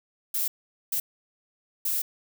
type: noise bursts at uneven times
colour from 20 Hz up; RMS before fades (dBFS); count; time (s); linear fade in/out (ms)
violet; -27; 3; 0.34-0.48 / 0.92-1 / 1.85-2.02; 5
effects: none